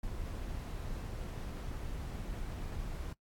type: noise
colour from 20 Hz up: brown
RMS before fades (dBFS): -40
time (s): 0.03-3.13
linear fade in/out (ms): 5
effects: noise-tail reverb RT60 0.1 s tail -21 dB re dry + AAC 64 kbps